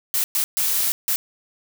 blue noise bursts at uneven times, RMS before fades -21 dBFS, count 4, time 0.14-0.24 / 0.35-0.44 / 0.57-0.92 / 1.08-1.16 s, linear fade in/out 0 ms, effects none

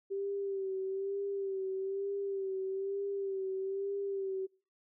sine tone with vibrato, 390 Hz, G4, 9 cents flat, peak -33 dBFS, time 0.1-4.47 s, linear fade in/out 20 ms, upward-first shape sine, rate 1.1 Hz, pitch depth 41 cents each way, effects noise-tail reverb RT60 0.4 s tail -26 dB re dry

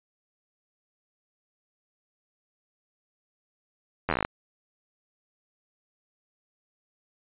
slowing click train, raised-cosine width 0.5 ms, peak -10 dBFS, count 11, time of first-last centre 4.09-4.249 s, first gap 11 ms, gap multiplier 1.08, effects resampled to 8000 Hz

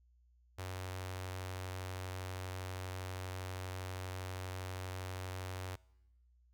sawtooth tone with notch filter, 92.5 Hz, F#2, in tune, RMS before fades -43 dBFS, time 0.58-5.76 s, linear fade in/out 10 ms, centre 190 Hz, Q 0.51, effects noise-tail reverb RT60 1.0 s tail -24 dB re dry + added 60 Hz sine -65 dBFS peak until 6.53 s

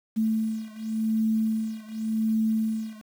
sine beating tone pair, 220 / 220.89 Hz, A3 / A3, 0 / +7 cents, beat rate 0.89 Hz, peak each -26 / -27 dBFS, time 0.16-3.02 s, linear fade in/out 20 ms, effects 8-bit

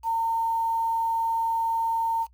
sine tone with quantisation, 911 Hz, A#5, 40 cents flat, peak -22 dBFS, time 0.03-2.27 s, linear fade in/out 50 ms, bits 8, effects noise-tail reverb RT60 0.1 s tail -23 dB re dry + added 60 Hz sine -54 dBFS peak until 2.33 s

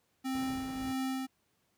square tone with tremolo, 262.9 Hz, C4, 8 cents sharp, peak -32 dBFS, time 0.24-1.27 s, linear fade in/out 20 ms, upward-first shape sine, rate 1.6 Hz, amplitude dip 45%
brown noise, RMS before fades -42 dBFS, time 0.34-0.93 s, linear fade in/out 10 ms
effects pink hiss -75 dBFS RMS until 1.77 s + high-pass 80 Hz 12 dB/octave

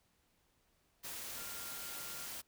sine tone in noise, 1396.9 Hz, F6, in tune, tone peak -54 dBFS, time 1.36-2.27 s, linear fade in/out 20 ms, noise white, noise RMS -45 dBFS, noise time 1.03-2.42 s, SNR -12 dB, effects pink hiss -75 dBFS RMS until 2.47 s

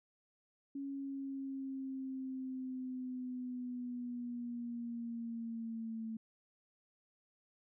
sine linear sweep, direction down, 277.8 to 222.3 Hz, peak -39 dBFS, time 0.75-6.17 s, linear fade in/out 5 ms, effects none

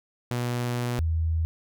sawtooth / sine tone pair in turn, 121.5 / 81.09 Hz, B2 / E2, -28 / -28 cents, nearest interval perfect fifth, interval 700 cents, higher first, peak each -22 dBFS, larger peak neither, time 0.31-0.99 / 0.99-1.45 s, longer first, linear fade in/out 0 ms, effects none

